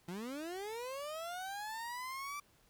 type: linear sweep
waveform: 30% pulse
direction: up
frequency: 164.81 to 1174.7 Hz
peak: -38 dBFS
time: 0.08-2.4 s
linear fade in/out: 5 ms
effects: pink hiss -69 dBFS RMS until 2.69 s

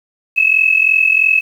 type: tone pair together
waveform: sine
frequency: 2566 / 2609 Hz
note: E7 / E7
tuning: -47 / -18 cents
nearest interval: unison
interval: 29 cents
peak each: -12 dBFS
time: 0.36-1.41 s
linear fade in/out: 20 ms
effects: 7-bit

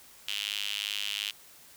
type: tone with high-pass filter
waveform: sawtooth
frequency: 102.7 Hz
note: G#2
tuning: 19 cents flat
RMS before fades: -34 dBFS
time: 0.28-1.31 s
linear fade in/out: 5 ms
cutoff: 3000 Hz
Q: 5
effects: white hiss -54 dBFS RMS until 1.76 s

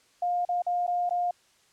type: tone with dropouts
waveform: sine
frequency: 708 Hz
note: F5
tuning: 23 cents sharp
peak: -24 dBFS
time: 0.22-1.31 s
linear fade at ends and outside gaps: 5 ms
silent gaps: 0.451-0.489 / 0.621-0.665 / 0.867-0.877 / 1.094-1.107 s
effects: white hiss -63 dBFS RMS until 1.72 s + low-pass 8000 Hz 12 dB/octave

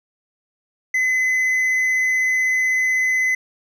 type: tone with hard clipping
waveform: sine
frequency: 2029 Hz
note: B6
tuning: 46 cents sharp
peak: -17 dBFS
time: 0.94-3.35 s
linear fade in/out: 5 ms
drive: 3 dB
effects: none

